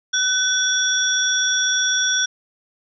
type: tone cluster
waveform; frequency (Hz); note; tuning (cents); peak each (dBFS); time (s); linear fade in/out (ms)
sine; 1508 / 3442 / 5660; F#6 / A7 / F8; +32 / -39 / +22; -21; 0.13-2.26; 10
effects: none